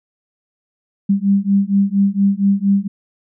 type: beating tone pair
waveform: sine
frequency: 196.2 / 200.5 Hz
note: G3 / G3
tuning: +2 / +39 cents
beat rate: 4.3 Hz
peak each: -15 dBFS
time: 1.09-2.88 s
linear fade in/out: 10 ms
effects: none